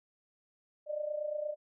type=tone with amplitude modulation; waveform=sine; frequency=600 Hz; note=D5; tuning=37 cents sharp; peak=-30 dBFS; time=0.86-1.56 s; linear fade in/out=50 ms; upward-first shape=sine; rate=28.6 Hz; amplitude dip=70%; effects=none